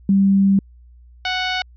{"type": "tone pair in turn", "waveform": ["sine", "10% pulse"], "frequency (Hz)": [196, 740], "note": ["G3", "F#5"], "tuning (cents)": [0, 0], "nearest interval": "octave + major seventh", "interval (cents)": 2300, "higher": "second", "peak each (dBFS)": -11, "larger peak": "neither", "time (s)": [[0.09, 0.59], [1.25, 1.62]], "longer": "first", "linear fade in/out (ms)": 2, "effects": ["added 60 Hz sine -43 dBFS peak until 1.76 s", "resampled to 11025 Hz"]}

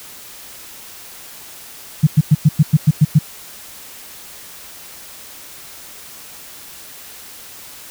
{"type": "tone bursts", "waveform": "sine", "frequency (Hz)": 152.1, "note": "D#3", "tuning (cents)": -39, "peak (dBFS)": -5, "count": 9, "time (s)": [2.03, 3.19], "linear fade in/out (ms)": 10, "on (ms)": 40, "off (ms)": 100, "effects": ["white hiss -37 dBFS RMS until 7.9 s"]}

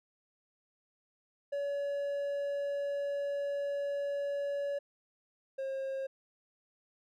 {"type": "tone pair in turn", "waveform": "triangle", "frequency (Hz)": [567, 536.9], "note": ["C#5", "C5"], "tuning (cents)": [39, 45], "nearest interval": "minor second", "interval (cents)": 94, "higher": "first", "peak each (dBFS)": [-30, -32], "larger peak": "first", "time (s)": [[1.52, 4.79], [5.58, 6.07]], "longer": "first", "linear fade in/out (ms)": 10, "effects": []}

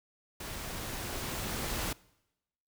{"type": "noise with level ramp", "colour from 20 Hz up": "pink", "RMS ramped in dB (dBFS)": [-41, -34], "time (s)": [0.4, 1.93], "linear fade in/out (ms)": 5, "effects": ["noise-tail reverb RT60 0.9 s tail -23 dB re dry"]}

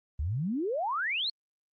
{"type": "exponential sweep", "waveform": "sine", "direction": "up", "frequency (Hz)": [66.2, 4435], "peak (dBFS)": -28, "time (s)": [0.19, 1.3], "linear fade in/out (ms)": 5, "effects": ["Opus 32 kbps"]}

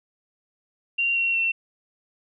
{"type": "tone with pitch steps", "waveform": "sine", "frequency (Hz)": [2765, 2735, 2705], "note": ["F7", "F7", "E7"], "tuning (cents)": [-18, -37, 44], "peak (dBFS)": -20, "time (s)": [0.98, 1.52], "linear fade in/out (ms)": 10, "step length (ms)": 180, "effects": []}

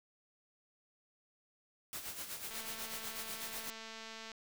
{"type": "noise with tremolo", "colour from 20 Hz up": "white", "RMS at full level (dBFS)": -42, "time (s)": [1.93, 3.7], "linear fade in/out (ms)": 0, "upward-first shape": "sine", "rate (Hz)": 8.1, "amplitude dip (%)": 60}
{"type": "click train", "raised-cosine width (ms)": 0.2, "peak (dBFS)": -31, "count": 404, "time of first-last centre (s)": [2.51, 4.317], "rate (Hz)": 223}
{"effects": []}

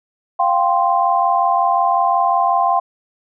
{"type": "chord", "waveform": "sine", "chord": "F suspended second", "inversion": "none", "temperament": "equal", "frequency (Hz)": [698.5, 784, 1046.5], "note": ["F5", "G5", "C6"], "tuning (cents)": [0, 0, 0], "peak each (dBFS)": -17, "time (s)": [0.39, 2.8], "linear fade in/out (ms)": 10, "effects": []}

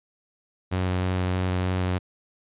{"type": "tone with vibrato", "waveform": "sawtooth", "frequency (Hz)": 91.8, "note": "F#2", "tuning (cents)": -13, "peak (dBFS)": -19, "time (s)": [0.71, 1.99], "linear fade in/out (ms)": 20, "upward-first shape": "square", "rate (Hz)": 3.2, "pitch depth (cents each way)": 9, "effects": ["resampled to 8000 Hz"]}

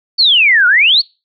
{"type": "exponential two-way sweep", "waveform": "sine", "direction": "down then up", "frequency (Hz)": [4603, 1396.9, 4603], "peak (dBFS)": -6, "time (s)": [0.18, 1.02], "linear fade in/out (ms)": 20, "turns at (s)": 0.67, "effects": ["noise-tail reverb RT60 0.3 s tail -26 dB re dry"]}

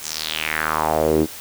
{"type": "tone with band-pass filter sweep", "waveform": "sawtooth", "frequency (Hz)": 78.3, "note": "D#2", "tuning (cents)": 11, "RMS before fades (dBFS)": -21, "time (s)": [0.01, 1.27], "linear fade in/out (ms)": 50, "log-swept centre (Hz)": [7600, 300], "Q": 3.5, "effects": ["white hiss -36 dBFS RMS until 1.4 s"]}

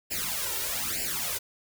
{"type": "noise with flanger", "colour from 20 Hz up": "white", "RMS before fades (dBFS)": -31, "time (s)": [0.1, 1.39], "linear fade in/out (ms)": 20, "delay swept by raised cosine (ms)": [0.4, 2.2], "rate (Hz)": 1.1, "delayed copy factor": 0.9, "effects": []}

